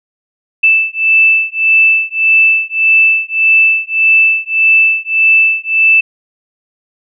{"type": "beating tone pair", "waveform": "sine", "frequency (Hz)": [2640, 2641.7], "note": ["E7", "E7"], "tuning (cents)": [2, 3], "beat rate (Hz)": 1.7, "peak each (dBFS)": -10, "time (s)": [0.63, 6.01], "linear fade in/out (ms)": 10, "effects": []}